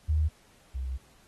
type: tone pair in turn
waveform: sine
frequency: 77.1 / 65.01 Hz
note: D#2 / C2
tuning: -15 / -11 cents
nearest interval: minor third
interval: 296 cents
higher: first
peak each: -22 / -30 dBFS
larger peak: first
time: 0.08-0.29 / 0.74-0.98 s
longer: second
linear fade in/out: 20 ms
effects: pink hiss -61 dBFS RMS until 1.27 s + AAC 32 kbps